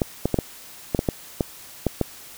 clicks, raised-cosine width 2 ms, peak -6 dBFS, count 10, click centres 0.018 / 0.256 / 0.343 / 0.388 / 0.948 / 0.991 / 1.088 / 1.408 / 1.867 / 2.013 s, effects white hiss -43 dBFS RMS until 2.37 s

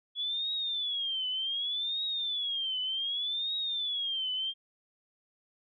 sine tone with vibrato, 3377 Hz, G#7, 28 cents sharp, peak -30 dBFS, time 0.15-4.54 s, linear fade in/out 50 ms, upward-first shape triangle, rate 0.66 Hz, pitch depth 210 cents each way, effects none

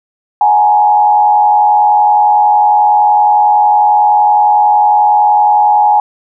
sine tone with frequency modulation, 835 Hz, G#5, 9 cents sharp, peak -5 dBFS, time 0.41-6 s, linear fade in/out 2 ms, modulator 90.9 Hz, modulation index 0.69, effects none

